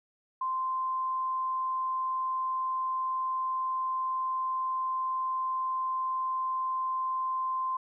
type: tone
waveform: sine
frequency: 1041 Hz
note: C6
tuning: 9 cents flat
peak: -28 dBFS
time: 0.41-7.77 s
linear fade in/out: 5 ms
effects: none